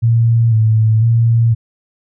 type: tone with vibrato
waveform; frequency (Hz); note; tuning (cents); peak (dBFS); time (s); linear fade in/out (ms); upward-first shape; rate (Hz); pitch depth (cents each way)
sine; 112.9; A2; +45; -8; 0.02-1.55; 20; square; 1; 42
effects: none